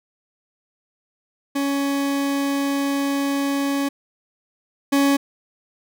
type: tone pair in turn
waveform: 40% pulse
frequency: 279.1 / 279.1 Hz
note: C#4 / C#4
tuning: +12 / +12 cents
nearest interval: unison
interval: 0 cents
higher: neither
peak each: -19 / -14 dBFS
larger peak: second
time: 1.55-3.89 / 4.92-5.17 s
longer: first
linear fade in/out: 10 ms
effects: none